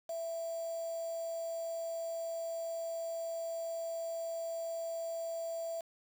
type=tone with quantisation; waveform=sine; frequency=663 Hz; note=E5; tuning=10 cents sharp; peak=-36 dBFS; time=0.09-5.81 s; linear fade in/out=5 ms; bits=8; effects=none